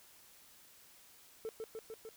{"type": "tone with echo", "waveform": "triangle", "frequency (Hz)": 444, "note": "A4", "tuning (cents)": 16, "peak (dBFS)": -35, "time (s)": [1.45, 1.49], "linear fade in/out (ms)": 0, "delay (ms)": 150, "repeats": 4, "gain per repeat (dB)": -2, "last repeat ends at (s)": 2.09, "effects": ["tanh soft clip ceiling -32 dBFS", "white hiss -61 dBFS RMS until 2.16 s"]}